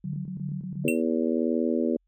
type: tone bursts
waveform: sine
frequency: 185 Hz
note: F#3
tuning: in tune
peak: -32 dBFS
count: 7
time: 0.04-0.849 s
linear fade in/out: 2 ms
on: 95 ms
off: 24 ms
type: tone with tremolo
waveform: sine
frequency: 146 Hz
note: D3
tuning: 10 cents flat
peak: -30 dBFS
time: 0.05-0.89 s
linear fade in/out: 5 ms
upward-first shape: sine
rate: 2.8 Hz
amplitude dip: 70%
type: harmonic tone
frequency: 81.2 Hz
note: E2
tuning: 26 cents flat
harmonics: 3 / 4 / 5 / 6 / 7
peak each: -26 / -28 / -30 / -32 / -33 dBFS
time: 0.84-1.97 s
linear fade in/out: 10 ms
type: tone with exponential decay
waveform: square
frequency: 2717 Hz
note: F7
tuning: 48 cents flat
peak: -23 dBFS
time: 0.88-1.02 s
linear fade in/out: 1 ms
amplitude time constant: 29 ms
effects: added 44 Hz sine -68 dBFS peak until 2.07 s